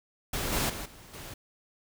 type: noise with level steps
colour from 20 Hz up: pink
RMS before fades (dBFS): -32 / -28 / -38 / -51 / -43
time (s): 0.33-1.34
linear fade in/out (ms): 5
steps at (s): 0.52 / 0.69 / 0.85 / 1.13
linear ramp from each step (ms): 10
effects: none